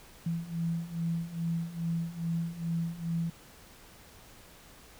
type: beating tone pair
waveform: sine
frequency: 165.6 / 168 Hz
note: E3 / E3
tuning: +8 / +33 cents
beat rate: 2.4 Hz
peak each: -35 / -32 dBFS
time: 0.26-3.3 s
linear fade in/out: 5 ms
effects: pink hiss -54 dBFS RMS until 4.99 s